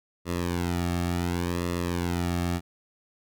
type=tone with flanger; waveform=sawtooth; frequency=87.31 Hz; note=F2; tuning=in tune; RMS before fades=-28 dBFS; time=0.25-2.61 s; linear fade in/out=50 ms; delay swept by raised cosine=1.3 to 2.02 ms; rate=0.69 Hz; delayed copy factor=-0.95; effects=none